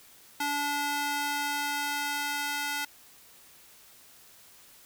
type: tone with high-pass filter sweep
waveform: square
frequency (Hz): 289.4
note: D4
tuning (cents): -25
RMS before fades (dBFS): -31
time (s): 0.4-2.85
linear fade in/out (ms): 5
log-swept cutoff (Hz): 740 to 1300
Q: 0.93
effects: white hiss -55 dBFS RMS until 4.85 s